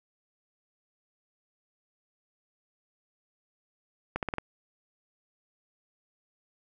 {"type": "accelerating click train", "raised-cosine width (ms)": 0.5, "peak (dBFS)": -15, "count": 5, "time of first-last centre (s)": [4.16, 4.383], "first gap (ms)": 68, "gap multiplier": 0.87, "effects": []}